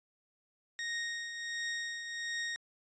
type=tone with tremolo; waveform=sawtooth; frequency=1864.7 Hz; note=A#6; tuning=in tune; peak=-30 dBFS; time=0.79-2.56 s; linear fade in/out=0 ms; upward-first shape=triangle; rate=1.4 Hz; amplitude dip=55%; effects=resampled to 16000 Hz